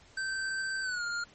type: tone with pitch glide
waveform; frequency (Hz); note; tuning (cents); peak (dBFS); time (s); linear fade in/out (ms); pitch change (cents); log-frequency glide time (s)
square; 1553 to 1407.8; G6 to F6; -17 to +13; -32; 0.17-1.24; 5; -170; 0.82-1.04
effects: pink hiss -58 dBFS RMS until 1.34 s + MP3 32 kbps